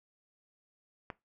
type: click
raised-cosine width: 0.5 ms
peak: -24 dBFS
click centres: 1.102 s
effects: noise-tail reverb RT60 0.2 s tail -19 dB re dry